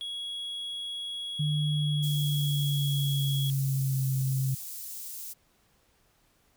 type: tone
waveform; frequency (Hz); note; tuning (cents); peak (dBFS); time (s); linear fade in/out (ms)
triangle; 3332; G#7; +5; -32; 0.01-3.5; 0
type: tone with pitch glide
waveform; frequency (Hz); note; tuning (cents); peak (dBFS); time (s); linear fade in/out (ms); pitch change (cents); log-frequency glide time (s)
sine; 150 to 132.87; D3 to C3; +37 to +27; -25; 1.39-4.55; 10; -210; 1.73-4.03
type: high-pass noise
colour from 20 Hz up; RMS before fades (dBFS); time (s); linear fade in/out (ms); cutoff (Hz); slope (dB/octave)
white; -40; 2.02-5.34; 20; 6700; 12
effects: pink hiss -67 dBFS RMS until 6.56 s